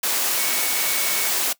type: tone in noise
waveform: sine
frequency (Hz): 2228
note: C#7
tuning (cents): +8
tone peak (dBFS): -31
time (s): 0.38-1.3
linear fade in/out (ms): 5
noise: white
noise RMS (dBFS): -22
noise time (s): 0.03-1.53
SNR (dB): -12
effects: noise-tail reverb RT60 0.1 s tail -19 dB re dry + high-pass 300 Hz 12 dB/octave